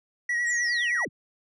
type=tone with vibrato; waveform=triangle; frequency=1915 Hz; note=A#6; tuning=46 cents sharp; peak=-22 dBFS; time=0.29-1.05 s; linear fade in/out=5 ms; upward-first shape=sine; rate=9.7 Hz; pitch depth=30 cents each way
type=linear sweep; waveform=sine; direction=down; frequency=7800 to 43.65 Hz; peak=-31 dBFS; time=0.46-1.09 s; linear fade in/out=20 ms
effects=resampled to 22050 Hz